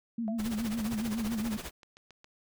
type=tone with vibrato; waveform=sine; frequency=221.7 Hz; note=A3; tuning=13 cents sharp; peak=-30 dBFS; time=0.18-1.57 s; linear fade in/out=5 ms; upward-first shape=sine; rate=7.2 Hz; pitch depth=100 cents each way
type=tone with exponential decay; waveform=sine; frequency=673 Hz; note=E5; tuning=36 cents sharp; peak=-34 dBFS; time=0.28-0.5 s; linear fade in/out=0 ms; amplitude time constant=47 ms
type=noise with tremolo; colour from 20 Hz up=pink; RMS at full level=-38 dBFS; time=0.38-1.71 s; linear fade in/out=20 ms; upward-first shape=sine; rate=15 Hz; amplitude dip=75%
type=click train; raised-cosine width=0.2 ms; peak=-35 dBFS; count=7; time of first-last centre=1.42-2.244 s; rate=7.28 Hz
effects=none